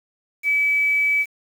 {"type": "tone with quantisation", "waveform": "sine", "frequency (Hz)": 2293, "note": "D7", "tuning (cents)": -42, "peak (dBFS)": -16, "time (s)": [0.43, 1.26], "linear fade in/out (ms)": 50, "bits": 7, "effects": []}